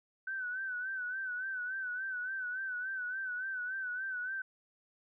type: tone with vibrato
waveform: sine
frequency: 1515 Hz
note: F#6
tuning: 40 cents sharp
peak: -35 dBFS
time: 0.27-4.42 s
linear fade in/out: 5 ms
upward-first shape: sine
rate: 3.5 Hz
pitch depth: 65 cents each way
effects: none